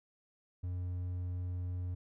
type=tone; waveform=triangle; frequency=89.7 Hz; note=F2; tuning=47 cents sharp; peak=-33 dBFS; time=0.63-1.95 s; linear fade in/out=10 ms; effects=none